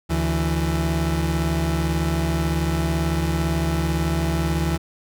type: tone pair together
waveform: 30% pulse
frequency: 73.7 / 165.45 Hz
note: D2 / E3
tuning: +7 / +7 cents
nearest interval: octave + major second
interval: 1400 cents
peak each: -20 dBFS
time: 0.09-4.78 s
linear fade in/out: 20 ms
effects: none